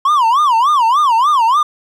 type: tone with vibrato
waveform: triangle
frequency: 1045 Hz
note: C6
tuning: 2 cents flat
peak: -7 dBFS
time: 0.05-1.63 s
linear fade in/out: 5 ms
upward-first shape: sine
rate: 3.4 Hz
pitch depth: 270 cents each way
effects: none